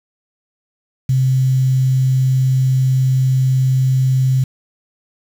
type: tone with quantisation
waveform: sine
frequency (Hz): 130.81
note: C3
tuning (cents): 0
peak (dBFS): -11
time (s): 1.09-4.44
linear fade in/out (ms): 5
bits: 6
effects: none